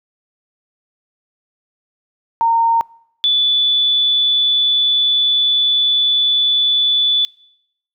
sine tone pair in turn, 919 / 3470 Hz, A#5 / A7, -25 / -25 cents, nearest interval octave + major seventh, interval 2300 cents, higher second, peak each -11 dBFS, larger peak neither, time 2.41-2.81 / 3.24-7.25 s, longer second, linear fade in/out 0 ms, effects noise-tail reverb RT60 0.8 s tail -26 dB re dry

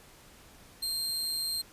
sawtooth tone with amplitude modulation, 4186 Hz, C8, in tune, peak -26 dBFS, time 0.82-1.62 s, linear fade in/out 10 ms, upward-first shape sine, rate 157 Hz, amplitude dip 35%, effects pink hiss -55 dBFS RMS until 1.72 s + resampled to 32000 Hz

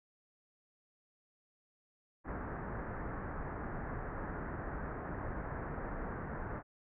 pink low-pass noise, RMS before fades -41 dBFS, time 2.24-6.63 s, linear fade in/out 50 ms, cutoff 1800 Hz, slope 48 dB/octave, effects none

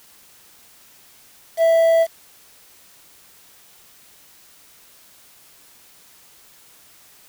triangle tone with quantisation, 659.3 Hz, E5, in tune, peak -10 dBFS, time 1.57-2.07 s, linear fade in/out 50 ms, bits 6, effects white hiss -50 dBFS RMS until 7.28 s

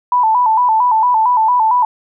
sine tone with vibrato, 932.3 Hz, A#5, in tune, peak -9 dBFS, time 0.12-1.85 s, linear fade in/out 2 ms, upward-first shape square, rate 4.4 Hz, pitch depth 98 cents each way, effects none

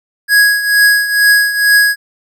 square tone with tremolo, 1661.2 Hz, G#6, in tune, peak -5 dBFS, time 0.28-1.96 s, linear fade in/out 50 ms, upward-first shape triangle, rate 2.2 Hz, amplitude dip 75%, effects none

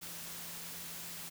sine tone in noise, 170 Hz, F3, 46 cents flat, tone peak -56 dBFS, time 0.01-1.3 s, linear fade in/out 20 ms, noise white, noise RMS -45 dBFS, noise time 0.01-1.3 s, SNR -14 dB, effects none

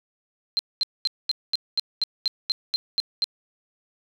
sine tone bursts, 4137 Hz, C8, 20 cents flat, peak -19 dBFS, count 12, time 0.57-3.242 s, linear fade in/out 0 ms, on 21 ms, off 220 ms, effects none

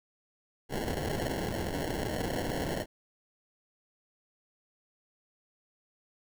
white noise with sample-and-hold, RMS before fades -33 dBFS, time 0.69-2.86 s, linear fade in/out 50 ms, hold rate 1225 Hz, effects none

